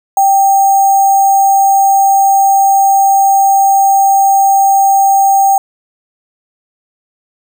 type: tone with sample-and-hold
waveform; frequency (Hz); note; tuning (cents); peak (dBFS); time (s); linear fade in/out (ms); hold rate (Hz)
sine; 784; G5; 0; -5; 0.17-5.58; 2; 7350
effects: none